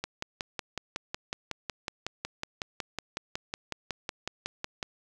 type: click train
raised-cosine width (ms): 0.2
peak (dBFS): -15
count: 27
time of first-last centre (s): 0.04-4.828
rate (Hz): 5.43
effects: 9-bit